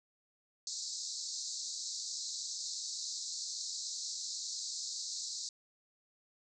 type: band-pass noise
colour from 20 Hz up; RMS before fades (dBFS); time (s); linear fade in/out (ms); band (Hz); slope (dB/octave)
pink; -41; 0.67-5.49; 2; 4000 to 7700; 96
effects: none